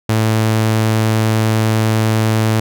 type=tone; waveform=sawtooth; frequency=110 Hz; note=A2; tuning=in tune; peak=-8 dBFS; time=0.09-2.6 s; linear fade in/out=5 ms; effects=none